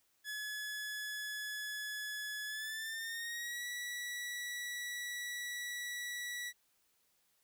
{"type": "tone with pitch glide", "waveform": "sawtooth", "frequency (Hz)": [1702, 1943.8], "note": ["G#6", "B6"], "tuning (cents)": [42, -28], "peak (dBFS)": -36, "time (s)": [0.24, 6.53], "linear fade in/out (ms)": 50, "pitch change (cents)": 230, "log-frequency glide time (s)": [2.46, 3.66], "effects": ["white hiss -75 dBFS RMS until 7.43 s"]}